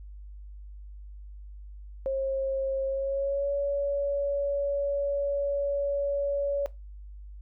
sine tone with pitch glide, 538 to 565.1 Hz, C5 to C#5, +48 to +33 cents, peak -25 dBFS, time 2.06-6.66 s, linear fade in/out 0 ms, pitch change +85 cents, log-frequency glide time 2.86-3.52 s, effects noise-tail reverb RT60 0.2 s tail -18 dB re dry + added 50 Hz sine -41 dBFS peak until 7.41 s

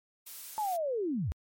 blue noise, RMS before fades -44 dBFS, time 0.26-0.77 s, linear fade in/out 10 ms
sine linear sweep, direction down, 887 to 57 Hz, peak -29 dBFS, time 0.58-1.32 s, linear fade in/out 0 ms
effects MP3 64 kbps

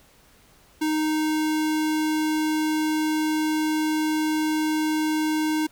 square tone, 310 Hz, D#4, 6 cents flat, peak -22 dBFS, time 0.81-5.67 s, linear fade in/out 10 ms, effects pink hiss -56 dBFS RMS until 5.71 s

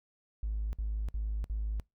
triangle tone bursts, 52.9 Hz, G#1, 33 cents sharp, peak -27 dBFS, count 4, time 0.43-1.798 s, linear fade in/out 0 ms, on 300 ms, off 56 ms, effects noise-tail reverb RT60 0.2 s tail -26 dB re dry + tanh soft clip ceiling -28 dBFS

